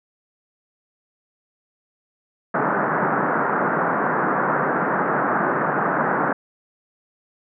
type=band-pass noise; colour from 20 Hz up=white; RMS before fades=-21 dBFS; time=2.54-6.33 s; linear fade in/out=5 ms; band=140 to 1600 Hz; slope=48 dB/octave; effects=none